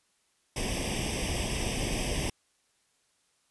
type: noise with comb filter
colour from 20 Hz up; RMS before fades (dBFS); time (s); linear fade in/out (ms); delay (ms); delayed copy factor
pink; -31; 0.56-2.3; 5; 0.36; +0.9
effects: white hiss -71 dBFS RMS until 3.5 s + resampled to 24000 Hz